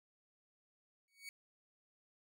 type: tone with exponential growth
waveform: sawtooth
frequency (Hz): 2240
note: C#7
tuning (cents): +18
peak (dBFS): -40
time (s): 1.08-1.29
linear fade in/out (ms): 1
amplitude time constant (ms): 44
effects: none